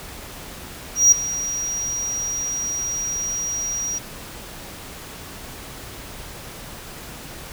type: tone with ADSR envelope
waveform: triangle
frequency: 5740 Hz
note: F8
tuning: 47 cents sharp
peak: -6 dBFS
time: 0.95-3.99 s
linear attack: 170 ms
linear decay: 6 ms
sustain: -16 dB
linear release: 14 ms
effects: pink hiss -37 dBFS RMS until 7.52 s